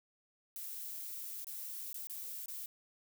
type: noise with dropouts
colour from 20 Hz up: violet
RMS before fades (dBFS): -44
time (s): 0.56-2.66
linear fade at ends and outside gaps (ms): 1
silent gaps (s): 1.445-1.469 / 1.93-1.943 / 2.071-2.097 / 2.459-2.482
effects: none